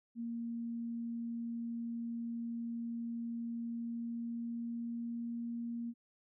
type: tone with pitch glide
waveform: sine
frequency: 233.1 to 234.7 Hz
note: A#3 to A#3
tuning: 0 to +12 cents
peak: -37 dBFS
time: 0.15-5.94 s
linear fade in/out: 50 ms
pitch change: +12 cents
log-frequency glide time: 3.62-5.44 s
effects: none